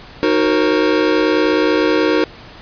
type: chord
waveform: square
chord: C half-diminished seventh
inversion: first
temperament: equal with one note detuned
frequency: 311.1 / 370 / 466.2 / 535.5 Hz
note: Eb4 / Gb4 / Bb4 / C5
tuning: 0 / 0 / 0 / +40 cents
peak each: -17 / -19 / -18 / -22 dBFS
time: 0.23-2.24 s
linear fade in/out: 0 ms
effects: pink hiss -38 dBFS RMS until 2.61 s + resampled to 11025 Hz